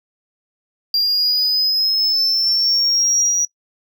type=linear sweep; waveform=triangle; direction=up; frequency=4756 to 5790 Hz; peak=-13 dBFS; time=0.94-3.45 s; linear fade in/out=2 ms; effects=noise-tail reverb RT60 0.1 s tail -22 dB re dry